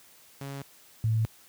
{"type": "tone pair in turn", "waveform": ["sawtooth", "sine"], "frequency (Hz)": [138.59, 111.08], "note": ["C#3", "A2"], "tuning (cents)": [0, 17], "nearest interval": "major third", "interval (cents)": 383, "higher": "first", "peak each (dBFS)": [-32, -22], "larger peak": "second", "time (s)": [[0.41, 0.62], [1.04, 1.25]], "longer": "neither", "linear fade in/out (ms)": 0, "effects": ["white hiss -56 dBFS RMS until 1.48 s", "high-pass 60 Hz 12 dB/octave"]}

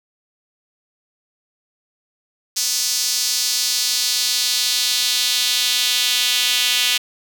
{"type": "tone with high-pass filter sweep", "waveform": "sawtooth", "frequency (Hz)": 246.9, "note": "B3", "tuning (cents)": 0, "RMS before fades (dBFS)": -19, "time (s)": [2.56, 6.98], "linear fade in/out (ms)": 10, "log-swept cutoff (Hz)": [5400, 3100], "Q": 2.2, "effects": []}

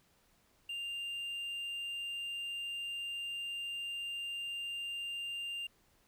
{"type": "tone", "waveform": "triangle", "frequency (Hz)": 2794, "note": "F7", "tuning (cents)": 0, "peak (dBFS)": -36, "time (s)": [0.69, 5.67], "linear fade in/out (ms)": 5, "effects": ["pink hiss -70 dBFS RMS until 6.07 s"]}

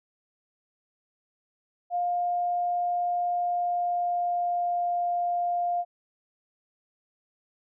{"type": "tone with pitch glide", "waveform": "sine", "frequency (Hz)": [706, 701.9], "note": ["F5", "F5"], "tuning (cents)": [19, 9], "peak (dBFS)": -24, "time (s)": [1.9, 5.85], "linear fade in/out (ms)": 50, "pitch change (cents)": -10, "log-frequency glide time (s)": [3.35, 4.98], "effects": []}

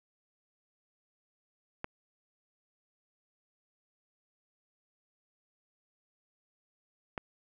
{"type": "clicks", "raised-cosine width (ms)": 0.5, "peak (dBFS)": -20, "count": 2, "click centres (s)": [1.844, 7.178], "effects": []}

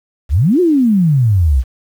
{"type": "exponential two-way sweep", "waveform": "sine", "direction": "up then down", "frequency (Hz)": [58.5, 374.9, 58.5], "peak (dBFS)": -8, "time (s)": [0.29, 1.64], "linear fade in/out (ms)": 50, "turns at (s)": 0.6, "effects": ["7-bit"]}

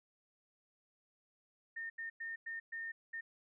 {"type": "tone bursts at uneven times", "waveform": "sine", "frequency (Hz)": 1824, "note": "A#6", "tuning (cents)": -38, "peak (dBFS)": -40, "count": 6, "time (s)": [[1.76, 1.9], [1.98, 2.1], [2.2, 2.36], [2.46, 2.6], [2.72, 2.92], [3.13, 3.21]], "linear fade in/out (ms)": 10, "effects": []}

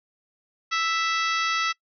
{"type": "harmonic tone with a mistuned harmonic", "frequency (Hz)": 659.3, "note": "E5", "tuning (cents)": 0, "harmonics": [2, 3, 4, 5, 6, 7, 8, 9], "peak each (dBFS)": [-25, -29, -31, -33, -35, -36, -37, -38], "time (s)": [0.71, 1.73], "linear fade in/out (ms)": 20, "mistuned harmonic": 6, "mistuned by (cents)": -27, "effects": ["noise-tail reverb RT60 0.1 s tail -23 dB re dry"]}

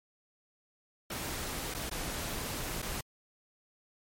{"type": "noise with dropouts", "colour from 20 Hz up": "pink", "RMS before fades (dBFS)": -37, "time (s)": [1.1, 3.01], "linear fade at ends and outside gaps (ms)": 5, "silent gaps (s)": [[1.741, 1.746], [1.897, 1.912], [2.82, 2.826]], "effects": ["MP3 64 kbps"]}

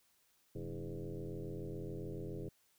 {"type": "tone with frequency modulation", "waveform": "sine", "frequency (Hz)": 148.6, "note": "D3", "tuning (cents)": 21, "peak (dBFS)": -40, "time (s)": [0.55, 2.49], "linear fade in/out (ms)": 5, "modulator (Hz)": 87.1, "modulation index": 3.9, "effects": ["white hiss -73 dBFS RMS until 2.78 s"]}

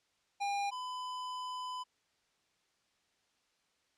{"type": "tone pair in turn", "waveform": "square", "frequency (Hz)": [805, 1005.5], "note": ["G5", "B5"], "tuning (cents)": [46, 31], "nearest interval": "major third", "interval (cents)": 385, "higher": "second", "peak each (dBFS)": [-33, -39], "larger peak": "first", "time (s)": [[0.4, 0.71], [0.71, 1.84]], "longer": "second", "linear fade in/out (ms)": 20, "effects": ["white hiss -75 dBFS RMS until 3.97 s", "low-pass 6000 Hz 12 dB/octave"]}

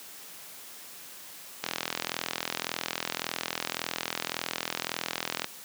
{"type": "click train", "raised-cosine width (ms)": 0.2, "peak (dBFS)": -11, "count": 160, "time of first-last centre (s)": [1.64, 5.444], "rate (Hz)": 41.8, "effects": ["white hiss -46 dBFS RMS until 5.64 s", "high-pass 150 Hz 12 dB/octave"]}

